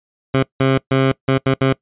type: tone bursts at uneven times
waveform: 15% pulse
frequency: 133.7 Hz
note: C3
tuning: 38 cents sharp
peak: -6 dBFS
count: 6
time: 0.34-0.43 / 0.6-0.78 / 0.91-1.12 / 1.28-1.38 / 1.46-1.54 / 1.61-1.73 s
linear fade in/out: 5 ms
effects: noise-tail reverb RT60 0.1 s tail -22 dB re dry + resampled to 8000 Hz

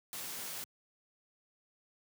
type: noise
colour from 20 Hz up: white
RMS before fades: -42 dBFS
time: 0.13-0.64 s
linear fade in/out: 0 ms
effects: high-pass 100 Hz 12 dB/octave

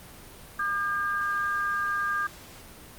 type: tone pair together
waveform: sine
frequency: 1206.1 / 1610 Hz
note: D6 / G6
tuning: +46 / +46 cents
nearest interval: perfect fourth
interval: 500 cents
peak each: -28 dBFS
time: 0.59-2.27 s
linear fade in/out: 5 ms
effects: pink hiss -47 dBFS RMS until 2.98 s + Opus 32 kbps

